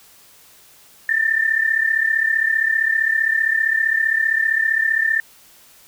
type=tone pair together; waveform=sine; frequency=1779 / 1814.3 Hz; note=A6 / A#6; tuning=+19 / -47 cents; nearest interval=unison; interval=34 cents; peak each=-17 / -20 dBFS; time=1.09-5.2 s; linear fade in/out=2 ms; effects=white hiss -49 dBFS RMS until 5.87 s